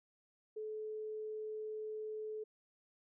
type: tone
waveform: sine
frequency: 431.4 Hz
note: A4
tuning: 34 cents flat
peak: -40 dBFS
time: 0.56-2.44 s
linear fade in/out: 10 ms
effects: none